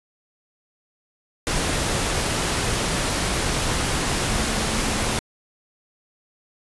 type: tone in noise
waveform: sine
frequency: 220 Hz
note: A3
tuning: in tune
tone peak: -31 dBFS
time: 4.3-5.18 s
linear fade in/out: 0 ms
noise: pink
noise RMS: -23 dBFS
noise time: 1.47-5.19 s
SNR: -11 dB
effects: resampled to 24000 Hz